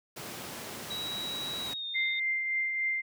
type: noise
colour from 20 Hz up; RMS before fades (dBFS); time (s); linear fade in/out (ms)
pink; -40; 0.16-1.74; 10
type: tone with pitch glide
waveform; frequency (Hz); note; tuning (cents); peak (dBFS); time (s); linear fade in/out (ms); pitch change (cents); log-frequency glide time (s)
sine; 3870 to 3653; B7 to A#7; -36 to -36; -34; 0.9-2.2; 10; -100; 1.63-1.86
type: tone with tremolo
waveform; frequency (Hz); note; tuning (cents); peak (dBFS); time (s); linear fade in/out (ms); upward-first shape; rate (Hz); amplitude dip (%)
sine; 2093; C7; 0; -26; 1.94-3.02; 20; triangle; 3.5; 40
effects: high-pass 150 Hz 12 dB/octave

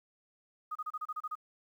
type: tone bursts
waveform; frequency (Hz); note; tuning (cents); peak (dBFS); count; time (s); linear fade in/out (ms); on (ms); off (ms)
sine; 1243; D#6; -2; -34; 9; 0.71-1.354; 10; 44; 31
effects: 11-bit

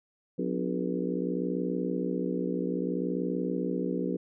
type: harmonic tone with a mistuned harmonic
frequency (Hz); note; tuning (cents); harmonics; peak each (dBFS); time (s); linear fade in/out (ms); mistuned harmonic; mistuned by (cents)
60.6; B1; -32; 3 / 4 / 5 / 6 / 7 / 8; -33 / -34 / -35 / -36 / -36 / -37; 0.38-4.17; 10; 4; +100
effects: none

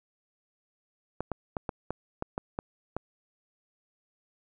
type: clicks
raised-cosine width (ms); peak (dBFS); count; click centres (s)
1; -17; 9; 1.206 / 1.317 / 1.568 / 1.692 / 1.906 / 2.224 / 2.379 / 2.589 / 2.966
effects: none

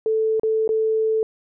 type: tone with dropouts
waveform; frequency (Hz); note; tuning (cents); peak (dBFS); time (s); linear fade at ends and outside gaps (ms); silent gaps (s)
sine; 440; A4; 0; -17; 0.06-1.23; 1; 0.397-0.433 / 0.677-0.691
effects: none

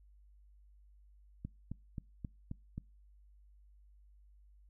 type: click train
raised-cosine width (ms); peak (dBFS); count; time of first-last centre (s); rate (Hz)
5; -28; 6; 1.45-2.78; 3.76
effects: noise-tail reverb RT60 0.3 s tail -25 dB re dry + added 50 Hz sine -59 dBFS peak until 4.69 s

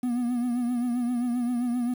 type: tone with vibrato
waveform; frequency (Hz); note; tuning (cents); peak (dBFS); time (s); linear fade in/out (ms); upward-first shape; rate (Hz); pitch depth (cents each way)
triangle; 243.1; B3; -27; -22; 0.03-1.94; 5; triangle; 7.6; 65
effects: 8-bit

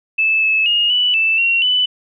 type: tone with pitch steps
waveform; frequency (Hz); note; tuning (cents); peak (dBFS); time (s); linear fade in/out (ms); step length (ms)
sine; 2622 / 2603 / 2854 / 2964 / 2645 / 2741 / 2992; E7 / E7 / F7 / F#7 / E7 / F7 / F#7; -10 / -22 / +37 / +2 / +5 / -33 / +19; -12; 0.18-1.86; 10; 240
effects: none

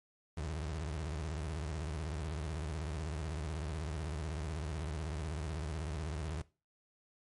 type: tone with vibrato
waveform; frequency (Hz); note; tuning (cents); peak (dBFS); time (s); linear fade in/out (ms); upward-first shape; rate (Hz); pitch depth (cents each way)
30% pulse; 77.1; D#2; -15; -34; 0.37-6.42; 5; sine; 16; 180
effects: noise-tail reverb RT60 0.3 s tail -19 dB re dry + MP3 48 kbps

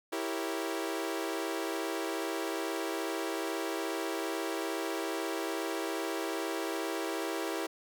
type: chord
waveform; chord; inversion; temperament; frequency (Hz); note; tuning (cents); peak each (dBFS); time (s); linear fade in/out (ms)
sawtooth; E diminished seventh; none; equal; 329.6 / 392 / 466.2 / 554.4; E4 / G4 / Bb4 / Db5; 0 / 0 / 0 / 0; -32 / -34 / -36 / -38; 0.12-7.67; 10
effects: none

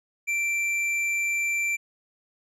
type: tone with hard clipping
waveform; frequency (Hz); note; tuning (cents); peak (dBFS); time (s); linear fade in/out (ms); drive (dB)
sine; 2349; D7; 0; -25; 0.27-1.77; 20; 7
effects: none

